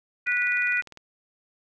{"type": "harmonic tone", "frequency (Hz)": 490.2, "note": "B4", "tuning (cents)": -13, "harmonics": [3, 4, 5], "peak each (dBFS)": [-26, -26, -26], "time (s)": [0.26, 0.82], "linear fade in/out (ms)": 20}
{"type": "click train", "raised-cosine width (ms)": 0.2, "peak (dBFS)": -27, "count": 15, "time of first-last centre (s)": [0.27, 0.974], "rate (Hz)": 19.9}
{"effects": []}